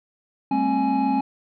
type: tone cluster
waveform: triangle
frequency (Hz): 200.4 / 227.3 / 267.1 / 838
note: G3 / A#3 / C4 / G#5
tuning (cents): +38 / -43 / +36 / +15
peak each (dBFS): -26 / -26 / -20 / -21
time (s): 0.51-1.21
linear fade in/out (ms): 5
effects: resampled to 11025 Hz